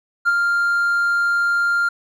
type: tone with ADSR envelope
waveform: triangle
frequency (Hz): 1396.9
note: F6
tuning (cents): 0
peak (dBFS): -8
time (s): 0.25-1.89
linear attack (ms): 32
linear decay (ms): 26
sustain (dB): -5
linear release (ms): 8
effects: tanh soft clip ceiling -9 dBFS